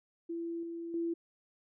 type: tone with level steps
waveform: sine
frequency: 336.1 Hz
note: E4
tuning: 34 cents sharp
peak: -35 / -38 / -31 dBFS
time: 0.29-1.14 s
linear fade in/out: 10 ms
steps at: 0.63 / 0.94 s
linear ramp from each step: 2 ms
effects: none